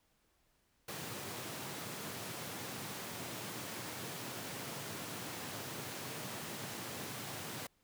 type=high-pass noise; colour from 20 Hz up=pink; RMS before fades=-44 dBFS; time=0.88-7.67 s; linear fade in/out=5 ms; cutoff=100 Hz; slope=48 dB/octave; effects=pink hiss -75 dBFS RMS until 7.83 s